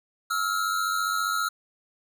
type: tone pair together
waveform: square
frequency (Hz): 1302 / 1396.9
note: E6 / F6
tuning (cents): -22 / 0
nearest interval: minor second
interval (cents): 122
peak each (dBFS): -28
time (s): 0.3-1.49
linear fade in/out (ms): 10
effects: none